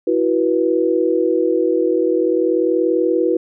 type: chord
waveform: sine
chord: E suspended second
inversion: none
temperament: equal with one note detuned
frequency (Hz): 329.6 / 370 / 486.8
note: E4 / F#4 / B4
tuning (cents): 0 / 0 / -25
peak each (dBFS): -18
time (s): 0.07-3.37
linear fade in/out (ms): 5
effects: none